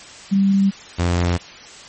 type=tone pair in turn; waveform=sine / sawtooth; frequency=196.1 / 87.35 Hz; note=G3 / F2; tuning=+1 / +1 cents; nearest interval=octave + major second; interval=1400 cents; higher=first; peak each=-12 dBFS; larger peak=neither; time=0.31-0.71 / 0.98-1.38 s; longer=neither; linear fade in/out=20 ms; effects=white hiss -39 dBFS RMS until 1.88 s + MP3 32 kbps